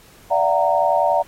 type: tone cluster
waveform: sine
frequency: 585 / 674 / 745 / 925 Hz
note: D5 / E5 / F#5 / A#5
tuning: -7 / +38 / +12 / -14 cents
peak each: -20 dBFS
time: 0.3-1.23 s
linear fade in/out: 20 ms
effects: pink hiss -49 dBFS RMS until 1.27 s + AAC 48 kbps